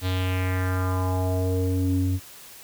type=tone with low-pass filter sweep; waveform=square; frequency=92.5 Hz; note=F#2; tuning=in tune; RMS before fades=-24 dBFS; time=0.01-2.2 s; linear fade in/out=50 ms; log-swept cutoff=4100 to 200 Hz; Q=3; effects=white hiss -45 dBFS RMS until 2.63 s